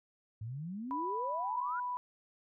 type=exponential sweep; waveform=sine; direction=up; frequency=103.4 to 1489 Hz; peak=-38 dBFS; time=0.41-1.8 s; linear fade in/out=5 ms
type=tone; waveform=sine; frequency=987.8 Hz; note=B5; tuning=in tune; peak=-34 dBFS; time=0.91-1.97 s; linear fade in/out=0 ms
effects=none